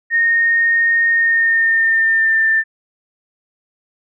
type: tone with pitch glide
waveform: sine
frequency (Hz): 1847 to 1784.1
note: A#6 to A6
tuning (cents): -16 to +24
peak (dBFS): -11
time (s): 0.1-2.64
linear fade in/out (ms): 50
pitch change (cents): -60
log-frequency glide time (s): 1.1-2.49
effects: none